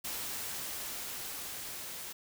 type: noise with level ramp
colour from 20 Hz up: white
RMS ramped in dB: -38 to -43 dBFS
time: 0.04-2.13 s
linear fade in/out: 10 ms
effects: none